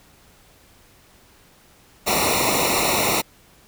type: noise with comb filter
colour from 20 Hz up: pink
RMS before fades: -20 dBFS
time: 2.06-3.22 s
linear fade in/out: 20 ms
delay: 0.62 ms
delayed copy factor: -0.95
effects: pink hiss -53 dBFS RMS until 3.67 s